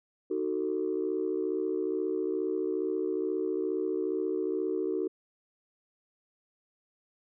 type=chord; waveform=sine; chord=D# diminished; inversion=none; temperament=just; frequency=311.1 / 373.4 / 448 Hz; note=D#4 / F#4 / A4; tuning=0 / +16 / +31 cents; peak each=-33 / -30 / -33 dBFS; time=0.3-5.08 s; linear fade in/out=10 ms; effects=tanh soft clip ceiling -20 dBFS